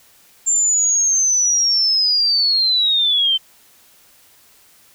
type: linear sweep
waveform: sine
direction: down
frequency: 7330 to 3072 Hz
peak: -13 dBFS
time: 0.46-3.38 s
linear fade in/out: 20 ms
effects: white hiss -51 dBFS RMS until 4.94 s